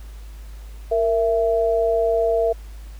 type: tone pair together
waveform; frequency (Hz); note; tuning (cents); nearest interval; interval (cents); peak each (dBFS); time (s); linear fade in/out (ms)
sine; 462.4 / 665.6; A#4 / E5; -14 / +17; tritone; 631; -19; 0.91-2.53; 10
effects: added 52 Hz sine -34 dBFS peak until 2.99 s + pink hiss -51 dBFS RMS until 2.99 s